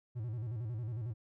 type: tone with vibrato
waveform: triangle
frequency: 114.4 Hz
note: A#2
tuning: 32 cents flat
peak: -34 dBFS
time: 0.15-1.14 s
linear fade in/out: 20 ms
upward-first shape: square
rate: 11 Hz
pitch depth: 120 cents each way
effects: none